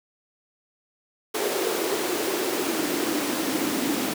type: noise with high-pass filter sweep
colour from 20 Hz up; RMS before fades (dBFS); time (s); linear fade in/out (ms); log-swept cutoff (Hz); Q
pink; -26; 1.34-4.14; 10; 410 to 260; 4.5
effects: none